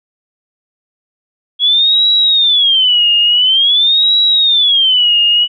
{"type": "tone with vibrato", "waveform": "sine", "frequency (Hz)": 3322, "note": "G#7", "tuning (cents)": 0, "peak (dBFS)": -7, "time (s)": [1.59, 5.48], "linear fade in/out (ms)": 50, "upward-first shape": "sine", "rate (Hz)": 0.48, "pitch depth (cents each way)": 270, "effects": []}